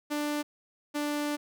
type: tone pair in turn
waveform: sawtooth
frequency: 295.4 / 294.2 Hz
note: D4 / D4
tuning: +10 / +3 cents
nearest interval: unison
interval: 7 cents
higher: first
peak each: -25 dBFS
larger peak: neither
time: 0.1-0.43 / 0.94-1.37 s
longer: second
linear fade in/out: 20 ms
effects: none